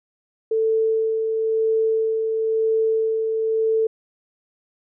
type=tone with tremolo; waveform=sine; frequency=443.7 Hz; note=A4; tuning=14 cents sharp; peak=-16 dBFS; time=0.51-3.87 s; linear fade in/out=5 ms; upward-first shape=sine; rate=0.99 Hz; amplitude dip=35%; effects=none